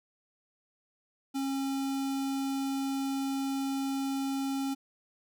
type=tone with notch filter; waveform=square; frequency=271.8 Hz; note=C#4; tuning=34 cents flat; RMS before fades=-32 dBFS; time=1.34-4.75 s; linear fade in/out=20 ms; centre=1800 Hz; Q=1.6; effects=none